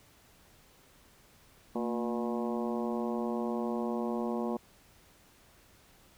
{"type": "harmonic tone with a mistuned harmonic", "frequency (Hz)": 120, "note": "B2", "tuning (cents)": -49, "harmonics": [2, 3, 4, 5, 6, 7, 8, 9], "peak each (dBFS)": [-33, -37, -39, -41, -43, -44, -45, -46], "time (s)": [1.75, 4.57], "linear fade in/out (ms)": 5, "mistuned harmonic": 2, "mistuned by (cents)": -72, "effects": ["pink hiss -61 dBFS RMS until 6.17 s"]}